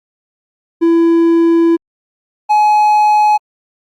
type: tone pair in turn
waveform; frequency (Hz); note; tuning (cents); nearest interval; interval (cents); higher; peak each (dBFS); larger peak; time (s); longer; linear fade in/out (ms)
triangle; 334.1 / 844.8; E4 / G#5; +23 / +29; octave + major third; 1606; second; -5; neither; 0.81-1.77 / 2.49-3.38; first; 20
effects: Opus 48 kbps